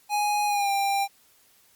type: tone with pitch glide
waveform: square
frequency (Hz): 830.6 to 794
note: G#5 to G5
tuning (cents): 0 to +22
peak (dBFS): -23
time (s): 0.09-1.08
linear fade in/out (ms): 50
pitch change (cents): -78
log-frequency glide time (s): 0.46-0.71
effects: white hiss -60 dBFS RMS until 1.75 s + Opus 48 kbps